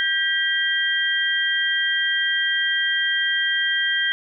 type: tone cluster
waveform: sine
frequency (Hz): 1593 / 1935 / 3192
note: G6 / B6 / G7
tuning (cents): +27 / -36 / +31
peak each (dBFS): -23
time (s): 0-4.12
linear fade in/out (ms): 0
effects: none